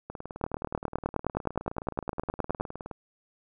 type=two click trains; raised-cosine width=1 ms; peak=-12 / -23 dBFS; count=22 / 55; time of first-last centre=0.44-2.609 / 0.1-2.913 s; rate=9.68 / 19.2 Hz; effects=none